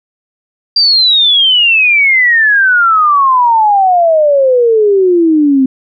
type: exponential sweep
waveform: sine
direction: down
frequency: 4762 to 258.4 Hz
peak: -5 dBFS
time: 0.76-5.66 s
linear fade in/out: 5 ms
effects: none